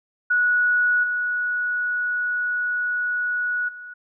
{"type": "tone with level steps", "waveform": "sine", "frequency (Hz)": 1465, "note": "F#6", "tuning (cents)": -18, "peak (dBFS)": [-16, -21, -35], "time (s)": [0.3, 3.94], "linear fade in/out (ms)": 10, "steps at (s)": [1.03, 3.68], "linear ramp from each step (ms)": 10, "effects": []}